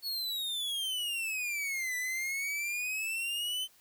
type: exponential two-way sweep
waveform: 45% pulse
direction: down then up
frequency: 4435 to 1975.5 to 3076 Hz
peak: -32 dBFS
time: 0.02-3.68 s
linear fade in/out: 50 ms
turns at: 1.96 s
effects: white hiss -63 dBFS RMS until 3.8 s